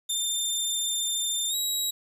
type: tone with pitch glide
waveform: 20% pulse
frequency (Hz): 3593 to 3851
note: A7 to B7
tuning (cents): +36 to -44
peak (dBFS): -20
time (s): 0.09-1.91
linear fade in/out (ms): 10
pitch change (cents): +120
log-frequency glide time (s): 1.49-1.55
effects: 10-bit